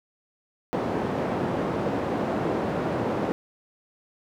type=band-pass noise; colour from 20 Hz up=white; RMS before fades=-27 dBFS; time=0.73-3.32 s; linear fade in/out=0 ms; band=130 to 560 Hz; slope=12 dB/octave; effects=none